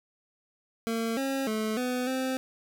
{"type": "tone with pitch steps", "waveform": "25% pulse", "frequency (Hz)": [227.4, 270.3, 217.3, 250.4, 260.6], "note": ["A#3", "C#4", "A3", "B3", "C4"], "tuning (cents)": [-43, -44, -21, 24, -7], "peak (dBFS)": -24, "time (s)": [0.87, 2.37], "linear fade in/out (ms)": 0, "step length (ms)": 300, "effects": []}